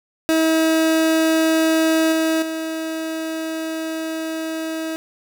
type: tone with level steps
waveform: 30% pulse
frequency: 321 Hz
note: E4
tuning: 46 cents flat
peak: -12 / -14 / -21 dBFS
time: 0.29-4.96 s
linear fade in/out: 0 ms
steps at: 2.12 / 2.42 s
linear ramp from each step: 5 ms
effects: none